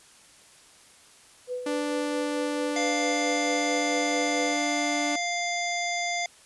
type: tone with tremolo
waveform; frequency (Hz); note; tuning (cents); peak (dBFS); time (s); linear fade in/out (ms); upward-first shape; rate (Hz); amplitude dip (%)
sine; 498; B4; +14; -28; 1.47-4.57; 50; sine; 4.5; 50
type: tone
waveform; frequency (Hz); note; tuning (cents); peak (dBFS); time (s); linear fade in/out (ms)
sawtooth; 293.7; D4; 0; -24; 1.66-5.16; 5
type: harmonic tone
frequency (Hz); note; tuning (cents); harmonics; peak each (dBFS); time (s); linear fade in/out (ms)
698; F5; -1; 1 / 3 / 5 / 7 / 9 / 10; -30 / -30 / -37 / -38 / -38 / -39; 2.76-6.26; 2
effects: white hiss -54 dBFS RMS until 6.45 s + resampled to 24000 Hz